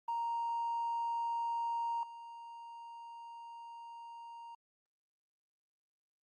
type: tone with level steps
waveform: triangle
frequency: 932.3 Hz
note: A#5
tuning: in tune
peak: -30 / -45 dBFS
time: 0.08-4.55 s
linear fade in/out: 5 ms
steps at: 2.03 s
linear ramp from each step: 2 ms
effects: tanh soft clip ceiling -30 dBFS + Opus 32 kbps